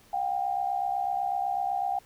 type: tone pair together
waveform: sine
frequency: 722 / 790 Hz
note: F#5 / G5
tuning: -43 / +13 cents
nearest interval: major second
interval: 156 cents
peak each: -30 / -28 dBFS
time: 0.13-1.99 s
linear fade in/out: 5 ms
effects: pink hiss -58 dBFS RMS until 2.05 s